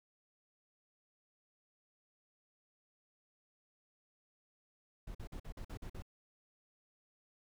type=noise bursts; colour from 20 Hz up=brown; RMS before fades=-45 dBFS; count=8; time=5.07-6.023 s; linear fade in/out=5 ms; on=78 ms; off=47 ms; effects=none